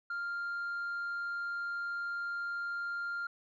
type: tone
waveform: sine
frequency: 1396.9 Hz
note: F6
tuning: in tune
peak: -32 dBFS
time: 0.1-3.27 s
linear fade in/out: 5 ms
effects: tanh soft clip ceiling -33 dBFS